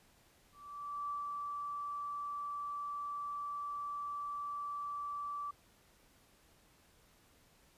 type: tone with ADSR envelope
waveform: sine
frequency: 1160 Hz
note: D6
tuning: 22 cents flat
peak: -36 dBFS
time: 0.52-5.51 s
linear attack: 580 ms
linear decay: 140 ms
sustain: -2 dB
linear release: 6 ms
effects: pink hiss -67 dBFS RMS until 7.77 s + resampled to 32000 Hz